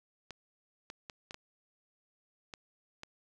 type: clicks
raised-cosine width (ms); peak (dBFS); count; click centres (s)
0.2; -26; 7; 0.307 / 0.901 / 1.098 / 1.309 / 1.344 / 2.538 / 3.034
effects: none